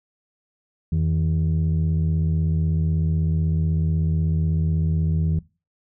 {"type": "tone pair together", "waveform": "sine", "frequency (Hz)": [84.46, 160.6], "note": ["E2", "E3"], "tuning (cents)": [43, -45], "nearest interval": "major seventh", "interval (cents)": 1112, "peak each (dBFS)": -19, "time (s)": [0.92, 5.39], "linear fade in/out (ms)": 5, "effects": ["noise-tail reverb RT60 0.3 s tail -21 dB re dry", "tanh soft clip ceiling -15 dBFS"]}